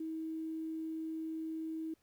sine tone with quantisation, 320.2 Hz, D#4, 50 cents sharp, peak -37 dBFS, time 0-1.94 s, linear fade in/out 5 ms, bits 11, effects pink hiss -75 dBFS RMS until 2.02 s

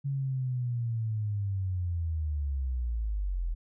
sine linear sweep, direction down, 140.2 to 39.72 Hz, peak -28 dBFS, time 0.04-3.55 s, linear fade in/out 20 ms, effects none

